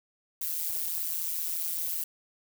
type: noise with amplitude modulation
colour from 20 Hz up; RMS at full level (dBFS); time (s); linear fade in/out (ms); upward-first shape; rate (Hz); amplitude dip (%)
violet; -28; 0.41-2.04; 5; sine; 165; 95
effects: none